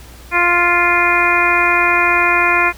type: harmonic tone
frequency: 349.2 Hz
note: F4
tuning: in tune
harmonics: 1 / 2 / 3 / 4 / 5 / 6 / 7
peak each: -22 / -21 / -17 / -18 / -20 / -18 / -16 dBFS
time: 0.31-2.73 s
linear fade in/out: 50 ms
effects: added 60 Hz sine -37 dBFS peak until 2.77 s + pink hiss -41 dBFS RMS until 2.77 s